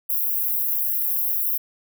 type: high-pass noise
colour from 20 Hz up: white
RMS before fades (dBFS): -23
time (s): 0.09-1.58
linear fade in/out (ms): 10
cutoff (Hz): 12000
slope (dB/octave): 48
effects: none